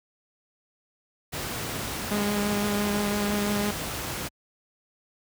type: noise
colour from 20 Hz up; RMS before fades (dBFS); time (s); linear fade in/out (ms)
pink; -32; 1.32-4.29; 20
type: tone with vibrato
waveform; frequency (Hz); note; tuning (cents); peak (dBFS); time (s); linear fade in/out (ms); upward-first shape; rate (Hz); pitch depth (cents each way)
sawtooth; 205.6; G#3; -17; -21; 2.11-3.71; 5; triangle; 5.9; 18
effects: high-pass 60 Hz 12 dB/octave